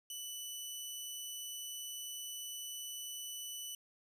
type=tone; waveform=15% pulse; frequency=2977 Hz; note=F#7; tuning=10 cents sharp; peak=-35 dBFS; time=0.1-3.75 s; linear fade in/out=2 ms; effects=none